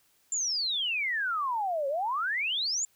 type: exponential two-way sweep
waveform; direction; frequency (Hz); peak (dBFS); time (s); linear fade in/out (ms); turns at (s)
sine; down then up; 7350 to 535 to 7350; -27; 0.32-2.85; 2; 1.88
effects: white hiss -67 dBFS RMS until 2.95 s